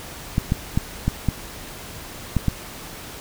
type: clicks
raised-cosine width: 5 ms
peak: -6 dBFS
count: 7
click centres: 0.381 / 0.521 / 0.775 / 1.08 / 1.287 / 2.367 / 2.483 s
effects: pink hiss -37 dBFS RMS until 3.2 s